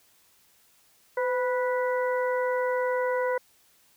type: harmonic tone with a mistuned harmonic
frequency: 491.7 Hz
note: B4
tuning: 8 cents flat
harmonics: 1 / 2 / 3 / 4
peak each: -25 / -31 / -35 / -37 dBFS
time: 1.17-3.38 s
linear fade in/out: 5 ms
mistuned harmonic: 1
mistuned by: +50 cents
effects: white hiss -62 dBFS RMS until 3.96 s